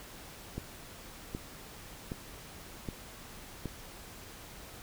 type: click train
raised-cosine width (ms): 3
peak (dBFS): -23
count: 5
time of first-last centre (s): 0.58-3.657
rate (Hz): 1.3
effects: pink hiss -49 dBFS RMS until 4.82 s